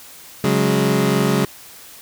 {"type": "chord", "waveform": "25% pulse", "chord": "C# suspended fourth", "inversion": "none", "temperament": "equal with one note detuned", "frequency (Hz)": [138.59, 184.36, 207.7], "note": ["C#3", "F#3", "G#3"], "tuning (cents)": [0, -6, 0], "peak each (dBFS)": -16, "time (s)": [0.44, 1.45], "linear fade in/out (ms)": 2, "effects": ["white hiss -41 dBFS RMS until 2.01 s"]}